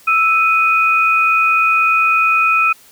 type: tone pair together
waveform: sine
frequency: 1318.5 / 2489 Hz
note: E6 / D#7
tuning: 0 / 0 cents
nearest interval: major seventh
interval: 1100 cents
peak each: -13 dBFS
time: 0.07-2.73 s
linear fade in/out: 10 ms
effects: white hiss -46 dBFS RMS until 2.91 s